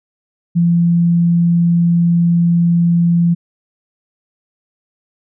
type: tone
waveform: sine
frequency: 170.9 Hz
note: F3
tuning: 37 cents flat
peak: -9 dBFS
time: 0.55-3.35 s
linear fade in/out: 20 ms
effects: none